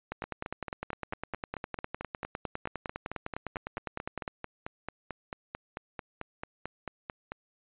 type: two click trains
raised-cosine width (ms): 0.5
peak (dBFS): -21 / -19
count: 33 / 42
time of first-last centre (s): 0.24-7.32 / 0.12-4.278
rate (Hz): 4.52 / 9.86
effects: resampled to 8000 Hz